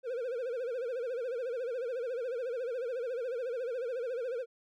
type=tone with vibrato; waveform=triangle; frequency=491.4 Hz; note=B4; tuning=9 cents flat; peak=-31 dBFS; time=0.03-4.46 s; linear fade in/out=50 ms; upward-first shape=sine; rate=14 Hz; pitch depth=130 cents each way; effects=none